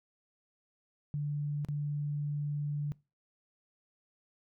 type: tone with dropouts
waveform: sine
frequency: 146.4 Hz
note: D3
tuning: 5 cents flat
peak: -31 dBFS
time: 1.14-2.92 s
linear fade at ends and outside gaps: 0 ms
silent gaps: 1.648-1.686 s
effects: noise-tail reverb RT60 0.3 s tail -23 dB re dry